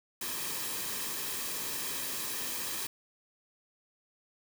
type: noise with comb filter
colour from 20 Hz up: white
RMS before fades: -36 dBFS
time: 0.21-2.87 s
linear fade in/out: 5 ms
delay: 1.4 ms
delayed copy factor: -0.5
effects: none